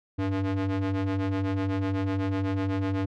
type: ring-modulated tone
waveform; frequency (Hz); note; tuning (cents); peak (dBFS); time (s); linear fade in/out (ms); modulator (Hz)
square; 95.5; G2; -45; -23; 0.18-3.06; 10; 195
effects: low-pass 3000 Hz 12 dB/octave